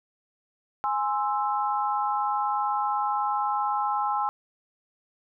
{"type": "chord", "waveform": "sine", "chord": "Ab augmented", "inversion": "none", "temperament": "equal", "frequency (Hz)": [830.6, 1046.5, 1318.5], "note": ["Ab5", "C6", "E6"], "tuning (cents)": [0, 0, 0], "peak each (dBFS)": [-26, -29, -30], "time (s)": [0.84, 4.29], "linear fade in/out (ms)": 0, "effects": []}